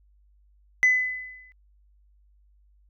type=tone with exponential decay; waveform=sine; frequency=2011 Hz; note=B6; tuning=31 cents sharp; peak=-12 dBFS; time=0.83-1.52 s; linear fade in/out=0 ms; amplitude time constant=150 ms; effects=tanh soft clip ceiling -13 dBFS + added 50 Hz sine -57 dBFS peak until 2.89 s